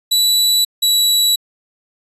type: tone pair in turn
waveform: sawtooth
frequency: 3945 / 3923 Hz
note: B7 / B7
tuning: -3 / -12 cents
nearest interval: unison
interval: 9 cents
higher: first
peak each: -8 dBFS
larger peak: neither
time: 0.11-0.65 / 0.82-1.36 s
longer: neither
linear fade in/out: 10 ms
effects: resampled to 32000 Hz